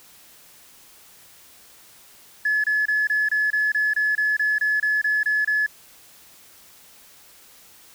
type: tone bursts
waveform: sine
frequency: 1711 Hz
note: A6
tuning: 49 cents flat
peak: -17 dBFS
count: 15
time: 2.45-5.664 s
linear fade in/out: 5 ms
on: 190 ms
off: 26 ms
effects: tanh soft clip ceiling -14 dBFS + white hiss -50 dBFS RMS until 7.94 s